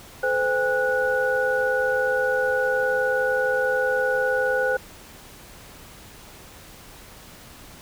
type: tone cluster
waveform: sine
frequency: 434.7 / 514 / 808 / 1469 Hz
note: A4 / C5 / G#5 / F#6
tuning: -21 / -31 / -48 / -13 cents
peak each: -30 / -22 / -30 / -24 dBFS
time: 0.23-4.77 s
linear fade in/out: 5 ms
effects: pink hiss -45 dBFS RMS until 7.81 s